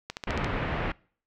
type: click train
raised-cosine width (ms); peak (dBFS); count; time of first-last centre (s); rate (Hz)
0.2; -16; 6; 0.1-0.445; 14.5
type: low-pass noise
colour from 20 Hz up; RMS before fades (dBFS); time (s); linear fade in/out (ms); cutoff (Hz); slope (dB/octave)
pink; -30; 0.27-0.92; 5; 2600; 24
effects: noise-tail reverb RT60 0.5 s tail -25 dB re dry